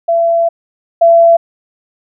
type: tone pair in turn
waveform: sine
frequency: 673 / 673 Hz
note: E5 / E5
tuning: +36 / +36 cents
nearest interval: unison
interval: 0 cents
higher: neither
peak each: -8 / -3 dBFS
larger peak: second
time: 0.08-0.49 / 1.01-1.37 s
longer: first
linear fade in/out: 10 ms
effects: none